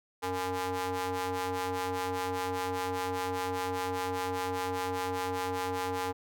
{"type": "ring-modulated tone", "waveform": "sawtooth", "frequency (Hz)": 185, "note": "F#3", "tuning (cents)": 0, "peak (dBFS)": -24, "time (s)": [0.22, 6.13], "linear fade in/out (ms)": 20, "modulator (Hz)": 645, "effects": []}